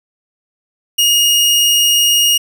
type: tone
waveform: sawtooth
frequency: 2863 Hz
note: F7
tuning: 42 cents sharp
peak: -6 dBFS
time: 0.98-2.38 s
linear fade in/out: 10 ms
effects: 8-bit